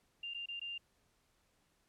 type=tone with dropouts; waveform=sine; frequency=2794 Hz; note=F7; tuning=in tune; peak=-40 dBFS; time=0.23-0.78 s; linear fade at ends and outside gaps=5 ms; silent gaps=0.338-0.345 / 0.459-0.485 / 0.597-0.614 s; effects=pink hiss -75 dBFS RMS until 1.88 s + low-pass 12000 Hz 12 dB/octave